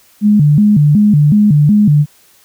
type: tone with vibrato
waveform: sine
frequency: 175.6 Hz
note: F3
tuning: 10 cents sharp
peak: -5 dBFS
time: 0.21-2.06 s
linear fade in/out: 50 ms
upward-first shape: square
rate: 2.7 Hz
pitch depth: 300 cents each way
effects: white hiss -48 dBFS RMS until 2.44 s